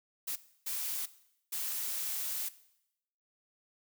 blue noise bursts at uneven times, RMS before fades -36 dBFS, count 3, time 0.27-0.36 / 0.66-1.06 / 1.52-2.49 s, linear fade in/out 10 ms, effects noise-tail reverb RT60 0.8 s tail -17 dB re dry

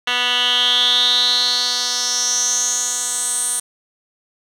10% pulse tone with band-pass filter sweep, 245.9 Hz, B3, 7 cents flat, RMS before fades -18 dBFS, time 0.07-3.6 s, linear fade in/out 5 ms, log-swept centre 2600 to 9100 Hz, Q 6.6, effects none

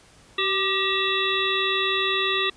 harmonic tone with a mistuned harmonic, 383.1 Hz, G4, 40 cents flat, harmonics 1 / 3 / 5 / 7 / 9 / 10, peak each -28 / -28 / -28 / -28 / -28 / -28 dBFS, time 0.38-2.5 s, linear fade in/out 5 ms, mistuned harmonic 3, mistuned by +52 cents, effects pink hiss -53 dBFS RMS until 2.56 s + resampled to 22050 Hz

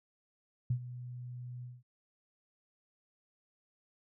sine tone with ADSR envelope, 123.47 Hz, B2, in tune, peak -26 dBFS, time 0.7-1.83 s, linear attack 6 ms, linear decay 79 ms, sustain -15 dB, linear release 200 ms, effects none

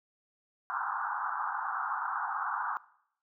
white band-pass noise, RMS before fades -34 dBFS, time 0.7-2.77 s, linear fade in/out 0 ms, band 780 to 1500 Hz, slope 96 dB/octave, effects noise-tail reverb RT60 0.7 s tail -20 dB re dry

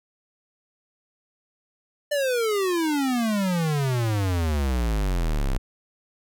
square exponential sweep, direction down, 598 to 30.87 Hz, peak -22 dBFS, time 2.11-5.58 s, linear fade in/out 10 ms, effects none

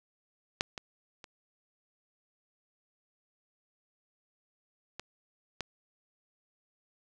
clicks, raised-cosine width 0.2 ms, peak -10 / -21 / -29 / -22 / -17 dBFS, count 5, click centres 0.609 / 0.778 / 1.242 / 4.996 / 5.607 s, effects none

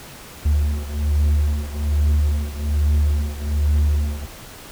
triangle beating tone pair, 73.5 / 74.7 Hz, D2 / D2, +2 / +30 cents, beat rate 1.2 Hz, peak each -16 / -19 dBFS, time 0.45-4.26 s, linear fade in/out 10 ms, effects pink hiss -39 dBFS RMS until 4.71 s

